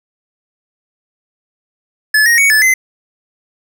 square tone with pitch steps, 1722 / 1871 / 2234 / 1738 / 2052 Hz, A6 / A#6 / C#7 / A6 / C7, -38 / +6 / +13 / -22 / -34 cents, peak -8 dBFS, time 2.14-2.74 s, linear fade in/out 5 ms, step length 120 ms, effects none

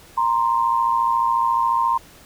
sine tone pair together, 932.3 / 1046.5 Hz, A#5 / C6, 0 / 0 cents, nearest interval major second, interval 200 cents, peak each -19 dBFS, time 0.17-1.98 s, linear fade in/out 10 ms, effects pink hiss -47 dBFS RMS until 2.25 s

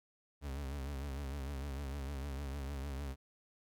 40% pulse tone with vibrato, 69.3 Hz, C#2, in tune, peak -38 dBFS, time 0.41-3.16 s, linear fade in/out 50 ms, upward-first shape triangle, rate 6.6 Hz, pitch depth 100 cents each way, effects 13-bit

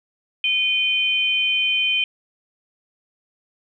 sine tone pair together, 2461 / 3093 Hz, D#7 / G7, -20 / -24 cents, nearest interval major third, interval 396 cents, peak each -20 dBFS, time 0.44-2.04 s, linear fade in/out 2 ms, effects none

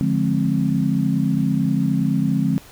sine chord, D half-diminished seventh, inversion none, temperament just, 146.83 / 176.2 / 211.4 / 264.3 Hz, D3 / F3 / Ab3 / C4, 0 / +16 / +31 / +18 cents, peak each -22 dBFS, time 0.01-2.58 s, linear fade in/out 0 ms, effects pink hiss -45 dBFS RMS until 2.71 s

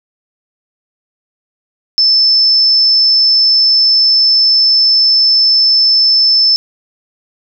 sine tone, 5274 Hz, E8, in tune, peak -6 dBFS, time 1.98-6.56 s, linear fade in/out 0 ms, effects none

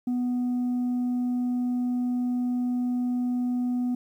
sine tone, 246.9 Hz, B3, in tune, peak -21 dBFS, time 0.07-3.95 s, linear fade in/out 5 ms, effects tanh soft clip ceiling -23 dBFS + 10-bit

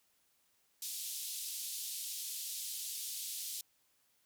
white band-pass noise, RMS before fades -42 dBFS, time 0.82-3.61 s, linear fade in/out 2 ms, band 3300 to 14000 Hz, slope 24 dB/octave, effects white hiss -74 dBFS RMS until 4.25 s

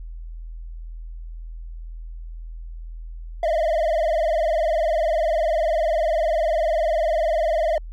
triangle tone with vibrato, 645 Hz, E5, 38 cents flat, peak -16 dBFS, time 3.43-7.78 s, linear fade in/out 2 ms, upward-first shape sine, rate 20 Hz, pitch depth 130 cents each way, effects added 41 Hz sine -32 dBFS peak until 7.92 s

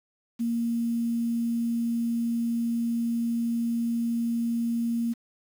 sine tone with quantisation, 233.1 Hz, A#3, in tune, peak -24 dBFS, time 0.39-5.14 s, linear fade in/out 20 ms, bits 8, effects none

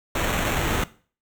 pink noise with sample-and-hold, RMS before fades -24 dBFS, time 0.15-0.84 s, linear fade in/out 5 ms, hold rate 4900 Hz, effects noise-tail reverb RT60 0.4 s tail -18 dB re dry

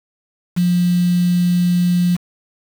sine tone with quantisation, 176.8 Hz, F3, 22 cents sharp, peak -12 dBFS, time 0.56-2.17 s, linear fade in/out 20 ms, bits 5, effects none

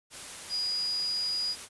sine tone in noise, 4900 Hz, D#8, 27 cents flat, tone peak -28 dBFS, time 0.49-1.56 s, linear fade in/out 50 ms, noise white, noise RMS -42 dBFS, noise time 0.1-1.69 s, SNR +11 dB, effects resampled to 24000 Hz

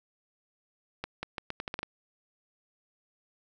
accelerating click train, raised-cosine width 0.3 ms, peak -18 dBFS, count 9, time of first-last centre 1.04-1.831 s, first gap 190 ms, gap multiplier 0.8, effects none

